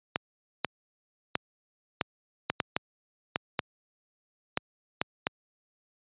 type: clicks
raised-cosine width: 0.3 ms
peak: -9 dBFS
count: 12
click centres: 0.159 / 0.647 / 1.354 / 2.012 / 2.5 / 2.602 / 2.765 / 3.359 / 3.592 / 4.574 / 5.015 / 5.269 s
effects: high-pass 100 Hz 12 dB/octave + resampled to 8000 Hz